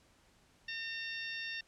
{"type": "harmonic tone", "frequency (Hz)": 910, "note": "A#5", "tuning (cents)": -42, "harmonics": [2, 3, 4, 5, 6], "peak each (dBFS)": [-42, -43, -46, -52, -48], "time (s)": [0.68, 1.61], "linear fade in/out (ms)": 5, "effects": ["pink hiss -67 dBFS RMS until 1.67 s", "low-pass 9000 Hz 12 dB/octave"]}